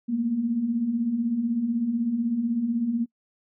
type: beating tone pair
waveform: sine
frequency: 220 / 236 Hz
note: A3 / A#3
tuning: 0 / +22 cents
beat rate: 16 Hz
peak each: -31 / -23 dBFS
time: 0.08-3.06 s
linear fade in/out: 20 ms
effects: noise-tail reverb RT60 0.1 s tail -26 dB re dry